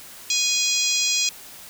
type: harmonic tone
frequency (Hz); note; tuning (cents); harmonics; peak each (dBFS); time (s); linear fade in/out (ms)
826; G#5; -10; 3 / 4 / 5 / 6 / 7 / 8 / 9; -27 / -27 / -27 / -27 / -27 / -27 / -27; 0.3-1.29; 2
effects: white hiss -42 dBFS RMS until 1.69 s